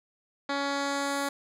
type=tone with low-pass filter sweep; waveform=10% pulse; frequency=280.4 Hz; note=C#4; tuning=20 cents sharp; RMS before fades=-30 dBFS; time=0.49-1.29 s; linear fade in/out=5 ms; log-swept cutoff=4000 to 12000 Hz; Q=1.2; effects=none